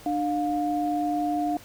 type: tone pair together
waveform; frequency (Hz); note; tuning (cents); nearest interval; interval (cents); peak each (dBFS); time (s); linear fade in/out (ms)
sine; 299 / 708.9; D4 / F5; +31 / +26; octave + minor third; 1495; -26; 0.06-1.57; 2
effects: pink hiss -48 dBFS RMS until 1.64 s